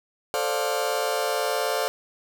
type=chord; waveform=sawtooth; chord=D minor seventh; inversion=second; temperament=just; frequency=440.5 / 528.6 / 587.3 / 704.8 Hz; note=A4 / C5 / D5 / F5; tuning=+2 / +18 / 0 / +16 cents; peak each=-25 dBFS; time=0.34-1.88 s; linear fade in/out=0 ms; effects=none